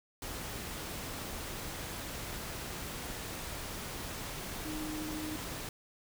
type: tone in noise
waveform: sine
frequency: 308.1 Hz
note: D#4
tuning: 17 cents flat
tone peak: -38 dBFS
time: 4.65-5.36 s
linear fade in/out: 2 ms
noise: pink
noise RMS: -41 dBFS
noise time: 0.22-5.69 s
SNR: 0 dB
effects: none